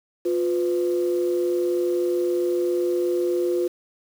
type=tone pair together; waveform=sine; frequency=353.7 / 501.6 Hz; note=F4 / B4; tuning=+22 / +27 cents; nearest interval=tritone; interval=605 cents; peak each=-20 / -26 dBFS; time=0.25-3.68 s; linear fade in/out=10 ms; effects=tanh soft clip ceiling -12 dBFS + 7-bit

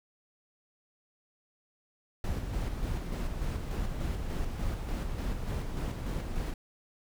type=noise with tremolo; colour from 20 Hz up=brown; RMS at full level=-32 dBFS; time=2.24-6.54 s; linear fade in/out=2 ms; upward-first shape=square; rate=3.4 Hz; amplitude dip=35%; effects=none

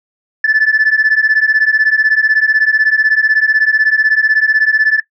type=beating tone pair; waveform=sine; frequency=1735 / 1751 Hz; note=A6 / A6; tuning=-25 / -9 cents; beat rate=16 Hz; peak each=-10 dBFS; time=0.44-5 s; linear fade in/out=5 ms; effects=noise-tail reverb RT60 0.1 s tail -18 dB re dry + tanh soft clip ceiling -4 dBFS

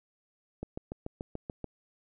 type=click train; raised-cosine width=2 ms; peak=-23 dBFS; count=8; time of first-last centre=0.63-1.643 s; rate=6.91 Hz; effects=none

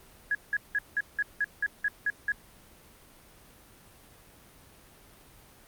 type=tone bursts; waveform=sine; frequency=1670 Hz; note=G#6; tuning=9 cents sharp; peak=-24 dBFS; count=10; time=0.31-2.32 s; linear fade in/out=2 ms; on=39 ms; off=180 ms; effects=pink hiss -55 dBFS RMS until 5.67 s + Opus 32 kbps

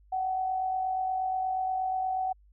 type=tone with amplitude modulation; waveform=sine; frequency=752 Hz; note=F#5; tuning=28 cents sharp; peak=-25 dBFS; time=0.12-2.33 s; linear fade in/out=10 ms; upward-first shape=sine; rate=48.4 Hz; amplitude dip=40%; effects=added 50 Hz sine -56 dBFS peak until 2.52 s

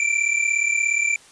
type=tone pair together; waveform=square; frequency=2329 / 2366 Hz; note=D7 / D7; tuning=-15 / +12 cents; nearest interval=unison; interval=27 cents; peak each=-22 dBFS; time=0-1.16 s; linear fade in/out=2 ms; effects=white hiss -49 dBFS RMS until 1.31 s + resampled to 22050 Hz

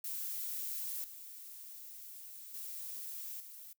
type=noise with level steps; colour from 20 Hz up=violet; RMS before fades=-40 / -50 / -44 / -51 dBFS; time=0.04-3.73 s; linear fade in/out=5 ms; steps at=1.04 / 2.54 / 3.4 s; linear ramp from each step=2 ms; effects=noise-tail reverb RT60 0.1 s tail -22 dB re dry

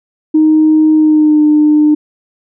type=tone with pitch glide; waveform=sine; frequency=311.1 to 301.5 Hz; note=D#4 to D4; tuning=0 to +46 cents; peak=-4 dBFS; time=0.34-1.95 s; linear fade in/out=10 ms; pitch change=-54 cents; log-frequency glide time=0.94-1.43 s; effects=tanh soft clip ceiling 0 dBFS

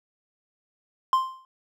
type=tone with exponential decay; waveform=triangle; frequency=1046.5 Hz; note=C6; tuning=in tune; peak=-13 dBFS; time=1.13-1.45 s; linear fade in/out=1 ms; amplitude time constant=69 ms; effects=none

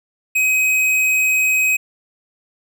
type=tone with tanh clipping; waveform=sine; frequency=2528 Hz; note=D#7; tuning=27 cents sharp; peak=-15 dBFS; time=0.35-1.77 s; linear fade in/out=10 ms; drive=15 dB; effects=none

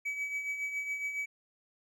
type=tone with tremolo; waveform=triangle; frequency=2282 Hz; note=C#7; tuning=50 cents sharp; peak=-29 dBFS; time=0.05-1.26 s; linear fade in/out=10 ms; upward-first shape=triangle; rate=7.2 Hz; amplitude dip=60%; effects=none

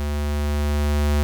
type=tone with level ramp; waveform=square; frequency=73.42 Hz; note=D2; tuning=in tune; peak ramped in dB=-23 to -17 dBFS; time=0-1.23 s; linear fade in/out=0 ms; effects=none

